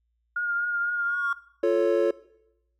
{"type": "tone with vibrato", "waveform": "sine", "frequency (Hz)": 1418, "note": "F6", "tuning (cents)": 26, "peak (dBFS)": -24, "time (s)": [0.36, 1.33], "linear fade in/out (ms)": 5, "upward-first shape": "triangle", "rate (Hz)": 4, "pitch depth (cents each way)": 29}
{"type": "tone with exponential growth", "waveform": "triangle", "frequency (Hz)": 1118, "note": "C#6", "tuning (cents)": 14, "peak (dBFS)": -27, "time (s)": [0.73, 1.33], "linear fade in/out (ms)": 2, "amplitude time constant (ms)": 130}
{"type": "chord", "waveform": "triangle", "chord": "F augmented", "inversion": "none", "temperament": "equal", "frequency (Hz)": [349.2, 440, 554.4], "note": ["F4", "A4", "C#5"], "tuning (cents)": [0, 0, 0], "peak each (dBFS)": -22, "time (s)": [1.63, 2.11], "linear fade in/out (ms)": 5}
{"effects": ["noise-tail reverb RT60 0.8 s tail -19 dB re dry", "added 58 Hz sine -70 dBFS peak until 2.79 s"]}